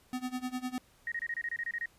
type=tone with tremolo; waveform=square; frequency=252.6 Hz; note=B3; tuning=39 cents sharp; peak=-32 dBFS; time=0.13-0.78 s; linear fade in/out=0 ms; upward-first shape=sine; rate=9.9 Hz; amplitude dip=90%
type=tone bursts; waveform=sine; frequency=1874 Hz; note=A#6; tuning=9 cents sharp; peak=-32 dBFS; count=11; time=1.07-1.858 s; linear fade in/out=2 ms; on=48 ms; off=26 ms
effects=pink hiss -64 dBFS RMS until 1.98 s + resampled to 32000 Hz